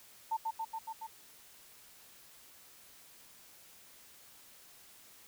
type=tone with echo; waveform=sine; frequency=895 Hz; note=A5; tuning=29 cents sharp; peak=-30 dBFS; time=0.31-0.37 s; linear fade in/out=10 ms; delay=140 ms; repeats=5; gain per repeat=-2 dB; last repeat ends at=1.07 s; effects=white hiss -58 dBFS RMS until 5.27 s